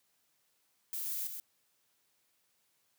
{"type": "noise with echo", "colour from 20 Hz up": "violet", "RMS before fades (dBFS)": -38, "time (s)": [0.93, 1.27], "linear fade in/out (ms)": 0, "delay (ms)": 130, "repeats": 1, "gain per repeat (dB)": -5, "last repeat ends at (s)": 1.4, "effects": ["white hiss -75 dBFS RMS until 2.98 s", "high-pass 80 Hz 12 dB/octave"]}